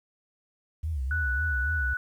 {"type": "tone with vibrato", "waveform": "sine", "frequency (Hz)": 72.3, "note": "D2", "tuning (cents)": -27, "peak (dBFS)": -27, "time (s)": [0.83, 1.94], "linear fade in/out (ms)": 10, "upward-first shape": "sine", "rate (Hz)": 3.6, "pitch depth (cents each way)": 210}
{"type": "tone", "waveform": "sine", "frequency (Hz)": 1480, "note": "F#6", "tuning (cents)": 0, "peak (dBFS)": -27, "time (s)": [1.11, 1.97], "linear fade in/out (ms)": 2}
{"effects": ["10-bit"]}